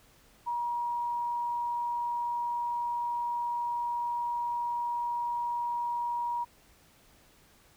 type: tone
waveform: sine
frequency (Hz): 954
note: A#5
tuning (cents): +40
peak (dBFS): -29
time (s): 0.46-6.45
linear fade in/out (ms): 20
effects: pink hiss -61 dBFS RMS until 7.76 s